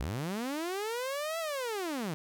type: linear two-way sweep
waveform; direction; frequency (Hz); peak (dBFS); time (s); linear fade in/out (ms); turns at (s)
sawtooth; up then down; 51.91 to 670 to 144.7; -29; 0-2.14; 0; 1.39
effects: none